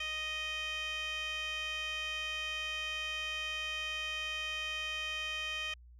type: tone with band-pass filter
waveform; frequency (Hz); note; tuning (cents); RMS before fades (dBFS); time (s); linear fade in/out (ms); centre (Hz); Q
15% pulse; 622.3; D#5; 0; -38; 0-5.74; 5; 3000; 3.4
effects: added 60 Hz sine -53 dBFS peak until 5.99 s